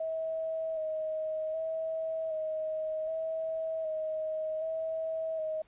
sine tone with vibrato, 636 Hz, D#5, 38 cents sharp, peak -31 dBFS, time 0-5.62 s, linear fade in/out 5 ms, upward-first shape square, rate 0.65 Hz, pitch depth 21 cents each way, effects pink hiss -66 dBFS RMS until 5.67 s + resampled to 8000 Hz

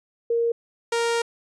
sine / sawtooth tone pair in turn, 466.2 / 466.2 Hz, A#4 / A#4, 0 / 0 cents, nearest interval unison, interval 0 cents, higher neither, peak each -19 / -17 dBFS, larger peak second, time 0.3-0.52 / 0.92-1.22 s, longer second, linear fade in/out 5 ms, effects resampled to 22050 Hz

